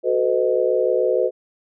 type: chord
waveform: sine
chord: B dominant seventh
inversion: second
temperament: equal with one note detuned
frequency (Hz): 370 / 440 / 506.6 / 622.3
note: F#4 / A4 / B4 / D#5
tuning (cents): 0 / 0 / +44 / 0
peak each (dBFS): -22 / -23 / -19 / -24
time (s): 0.03-1.31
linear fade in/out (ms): 50
effects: none